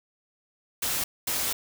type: noise bursts at uneven times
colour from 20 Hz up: white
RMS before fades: -28 dBFS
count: 2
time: 0.82-1.04 / 1.27-1.53 s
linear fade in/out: 5 ms
effects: none